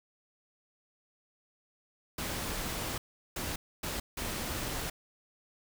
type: noise bursts at uneven times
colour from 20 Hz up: pink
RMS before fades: -36 dBFS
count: 4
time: 2.18-2.98 / 3.36-3.56 / 3.83-4 / 4.17-4.9 s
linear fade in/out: 5 ms
effects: none